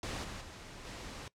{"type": "noise with level steps", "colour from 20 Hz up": "pink", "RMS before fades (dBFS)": [-39, -44, -49, -45], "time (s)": [0.03, 1.28], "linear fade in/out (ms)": 2, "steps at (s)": [0.23, 0.4, 0.84], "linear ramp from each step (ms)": 20, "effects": ["noise-tail reverb RT60 0.1 s tail -20 dB re dry", "low-pass 7000 Hz 12 dB/octave"]}